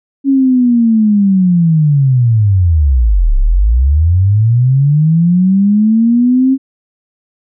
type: linear two-way sweep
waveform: sine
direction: down then up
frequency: 277.6 to 31.54 to 269.7 Hz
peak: -6 dBFS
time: 0.24-6.58 s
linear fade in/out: 50 ms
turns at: 3.37 s
effects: none